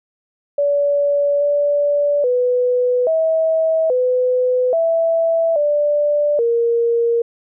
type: tone with pitch steps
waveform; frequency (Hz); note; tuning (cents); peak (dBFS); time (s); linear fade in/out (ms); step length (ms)
sine; 573 / 579 / 495.8 / 644 / 503 / 660 / 588 / 467.3; D5 / D5 / B4 / E5 / B4 / E5 / D5 / A#4; -43 / -25 / +7 / -41 / +32 / +2 / +2 / +4; -13; 0.58-7.22; 5; 830
effects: none